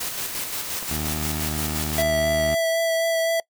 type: noise with tremolo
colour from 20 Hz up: white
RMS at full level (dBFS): -28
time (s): 0-2.03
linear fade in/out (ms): 10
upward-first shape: square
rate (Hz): 5.7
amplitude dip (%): 35
type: clicks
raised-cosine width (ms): 1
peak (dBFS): -26 / -22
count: 2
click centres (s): 0.825 / 0.829
type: tone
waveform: 15% pulse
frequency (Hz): 76.8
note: D#2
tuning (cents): -22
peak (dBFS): -20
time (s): 0.9-2.55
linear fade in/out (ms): 10
type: tone with vibrato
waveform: square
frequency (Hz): 659.3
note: E5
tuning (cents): 0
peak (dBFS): -20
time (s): 1.98-3.4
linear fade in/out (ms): 2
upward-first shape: sine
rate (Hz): 3.9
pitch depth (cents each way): 12
effects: noise-tail reverb RT60 0.1 s tail -23 dB re dry